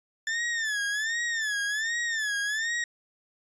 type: tone with vibrato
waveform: 40% pulse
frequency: 1760 Hz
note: A6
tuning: in tune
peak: -26 dBFS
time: 0.27-2.84 s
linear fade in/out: 2 ms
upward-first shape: sine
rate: 1.3 Hz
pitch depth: 130 cents each way
effects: resampled to 22050 Hz